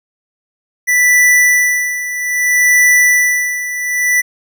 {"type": "tone with tremolo", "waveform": "square", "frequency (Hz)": 1975.5, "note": "B6", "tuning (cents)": 0, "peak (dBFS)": -7, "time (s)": [0.87, 4.22], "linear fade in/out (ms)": 20, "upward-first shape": "sine", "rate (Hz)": 0.62, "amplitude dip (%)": 75, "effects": []}